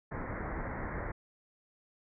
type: low-pass noise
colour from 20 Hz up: pink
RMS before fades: -38 dBFS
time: 0.11-1.12 s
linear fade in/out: 10 ms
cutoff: 2100 Hz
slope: 96 dB/octave
effects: none